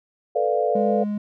sine chord, B half-diminished seventh, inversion third, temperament equal, 440 / 493.9 / 587.3 / 698.5 Hz, A4 / B4 / D5 / F5, 0 / 0 / 0 / 0 cents, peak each -24 dBFS, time 0.35-1.04 s, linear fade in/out 10 ms
triangle tone, 207.7 Hz, G#3, in tune, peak -21 dBFS, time 0.75-1.18 s, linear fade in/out 5 ms
effects none

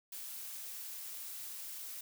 blue noise, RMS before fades -45 dBFS, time 0.12-2.01 s, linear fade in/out 5 ms, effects none

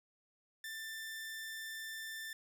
sawtooth tone, 1778 Hz, A6, 18 cents sharp, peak -39 dBFS, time 0.64-2.33 s, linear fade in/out 2 ms, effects none

